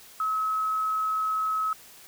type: tone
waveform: sine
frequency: 1285 Hz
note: E6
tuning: 45 cents flat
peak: -24 dBFS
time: 0.2-1.73 s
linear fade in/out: 2 ms
effects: white hiss -50 dBFS RMS until 2.07 s